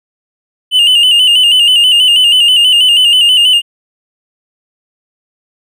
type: tone with vibrato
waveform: triangle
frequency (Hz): 2918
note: F#7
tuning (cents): -25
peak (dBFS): -3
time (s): 0.71-3.62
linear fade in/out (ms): 50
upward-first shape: square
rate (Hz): 6.2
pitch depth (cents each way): 56
effects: none